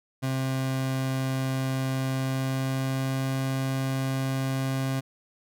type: tone with pitch glide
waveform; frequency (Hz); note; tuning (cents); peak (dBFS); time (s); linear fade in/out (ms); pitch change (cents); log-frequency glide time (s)
30% pulse; 132.2 to 133.27; C3 to C3; +18 to +32; -23; 0.22-5.01; 20; +14; 2.01-3.32
effects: none